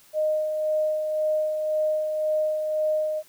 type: tone with tremolo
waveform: sine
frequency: 617 Hz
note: D#5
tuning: 15 cents flat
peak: -20 dBFS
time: 0.13-3.23 s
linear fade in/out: 50 ms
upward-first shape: sine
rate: 1.9 Hz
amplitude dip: 40%
effects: white hiss -55 dBFS RMS until 3.28 s